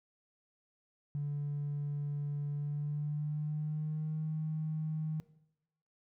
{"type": "tone with pitch glide", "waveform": "triangle", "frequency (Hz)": [144.9, 156.2], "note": ["D3", "D#3"], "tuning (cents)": [-23, 7], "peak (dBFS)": -29, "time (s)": [1.15, 5.2], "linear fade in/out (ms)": 0, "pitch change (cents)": 130, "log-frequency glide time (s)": [2.52, 4.23], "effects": ["noise-tail reverb RT60 0.8 s tail -21 dB re dry", "tanh soft clip ceiling -31 dBFS"]}